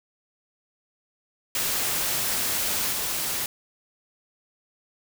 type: noise with level steps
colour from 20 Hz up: white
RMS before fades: -26 / -28 dBFS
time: 1.55-3.46 s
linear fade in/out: 2 ms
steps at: 2.92 s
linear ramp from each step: 10 ms
effects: none